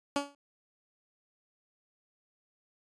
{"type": "tone with exponential decay", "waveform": "15% pulse", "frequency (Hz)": 283.9, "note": "C#4", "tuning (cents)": 41, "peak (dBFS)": -19, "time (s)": [0.16, 0.35], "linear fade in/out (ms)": 1, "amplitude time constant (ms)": 41, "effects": ["resampled to 22050 Hz"]}